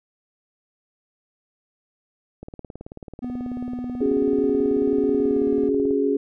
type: click train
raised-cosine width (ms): 2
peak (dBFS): -23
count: 65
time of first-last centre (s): 2.43-5.908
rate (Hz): 18.4
type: tone with pitch glide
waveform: triangle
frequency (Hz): 247.2 to 239.2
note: B3 to A#3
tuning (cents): +2 to +45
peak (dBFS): -25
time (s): 3.22-5.69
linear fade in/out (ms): 10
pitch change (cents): -57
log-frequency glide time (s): 5.13-5.47
type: chord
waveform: sine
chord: C# suspended fourth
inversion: none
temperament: just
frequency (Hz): 277.2 / 369.6 / 415.8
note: C#4 / F#4 / G#4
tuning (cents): 0 / -2 / +2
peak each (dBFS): -22 / -26 / -21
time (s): 4.01-6.17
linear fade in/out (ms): 5
effects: none